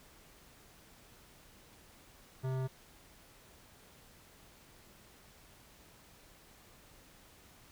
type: tone with hard clipping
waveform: sine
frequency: 130.81 Hz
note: C3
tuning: in tune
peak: -35 dBFS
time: 2.43-2.68 s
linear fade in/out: 20 ms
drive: 16 dB
effects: pink hiss -60 dBFS RMS until 7.71 s